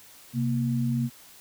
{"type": "tone pair together", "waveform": "sine", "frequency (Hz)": [130.8, 233.8], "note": ["C3", "A#3"], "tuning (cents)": [0, 5], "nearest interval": "minor seventh", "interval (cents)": 1005, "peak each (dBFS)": -26, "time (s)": [0.33, 1.1], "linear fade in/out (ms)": 50, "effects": ["white hiss -51 dBFS RMS until 1.4 s"]}